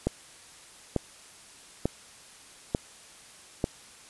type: click train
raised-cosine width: 2 ms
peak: -11 dBFS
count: 5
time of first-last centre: 0.07-3.641 s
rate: 1.12 Hz
effects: white hiss -51 dBFS RMS until 4.09 s + resampled to 24000 Hz